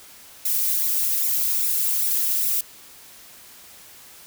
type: noise with flanger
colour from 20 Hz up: violet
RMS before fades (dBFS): -22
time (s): 0.45-2.61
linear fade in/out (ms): 5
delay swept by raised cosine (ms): 0.62 to 2.82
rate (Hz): 2.5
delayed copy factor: -0.95
effects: white hiss -46 dBFS RMS until 4.26 s